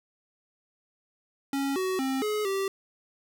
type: tone with pitch steps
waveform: square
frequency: 275.8 / 374.5 / 265.8 / 423.4 / 389.3 Hz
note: C#4 / F#4 / C4 / G#4 / G4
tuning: -9 / +21 / +27 / +33 / -12 cents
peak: -27 dBFS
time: 1.53-2.68 s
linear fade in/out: 2 ms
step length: 230 ms
effects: none